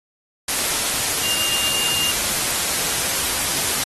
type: tone in noise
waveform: sine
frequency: 2808 Hz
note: F7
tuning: 9 cents sharp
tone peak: -23 dBFS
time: 1.23-2.12 s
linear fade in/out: 5 ms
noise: white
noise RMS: -21 dBFS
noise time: 0.48-3.84 s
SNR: -5 dB
effects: AAC 32 kbps